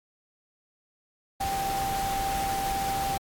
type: tone in noise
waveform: sine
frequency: 784 Hz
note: G5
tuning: in tune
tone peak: -27 dBFS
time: 1.4-3.18 s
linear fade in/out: 10 ms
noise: pink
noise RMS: -34 dBFS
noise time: 1.4-3.18 s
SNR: +4 dB
effects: AAC 64 kbps